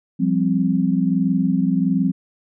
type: chord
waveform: sine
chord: F suspended second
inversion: none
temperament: equal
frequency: 174.61 / 196 / 261.6 Hz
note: F3 / G3 / C4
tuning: 0 / 0 / 0 cents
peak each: -20 dBFS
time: 0.19-2.12 s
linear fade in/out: 20 ms
effects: none